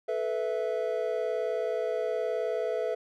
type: chord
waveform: triangle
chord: A suspended second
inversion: none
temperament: equal with one note detuned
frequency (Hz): 434.9 / 493.9 / 659.3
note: A4 / B4 / E5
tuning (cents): -20 / 0 / 0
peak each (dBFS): -30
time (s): 0.08-2.95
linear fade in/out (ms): 10
effects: none